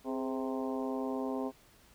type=harmonic tone with a mistuned harmonic; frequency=130.81 Hz; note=C3; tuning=in tune; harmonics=2 / 3 / 4 / 5 / 6 / 7 / 8; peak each=-35 / -39 / -41 / -43 / -45 / -46 / -47 dBFS; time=0.04-1.52 s; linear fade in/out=50 ms; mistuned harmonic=3; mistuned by=+82 cents; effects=pink hiss -62 dBFS RMS until 1.94 s